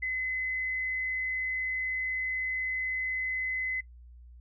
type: tone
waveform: sine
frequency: 2034 Hz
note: C7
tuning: 50 cents flat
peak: -29 dBFS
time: 0.02-3.81 s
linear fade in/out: 10 ms
effects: noise-tail reverb RT60 0.1 s tail -19 dB re dry + added 60 Hz sine -48 dBFS peak until 4.4 s